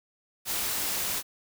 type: noise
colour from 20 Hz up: white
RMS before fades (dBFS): -30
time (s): 0.45-1.23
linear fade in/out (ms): 50
effects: none